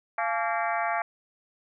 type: harmonic tone with a mistuned harmonic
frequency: 229.9 Hz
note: A#3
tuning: 24 cents flat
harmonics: 3 / 4 / 5 / 6 / 7 / 8 / 9 / 10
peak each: -29 / -31 / -33 / -35 / -36 / -37 / -38 / -39 dBFS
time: 0.18-1.02 s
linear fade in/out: 2 ms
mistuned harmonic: 4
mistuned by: -120 cents
effects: none